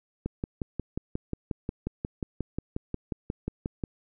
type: click train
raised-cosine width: 3 ms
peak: -17 dBFS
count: 21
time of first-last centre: 0.26-3.838 s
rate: 5.59 Hz
effects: none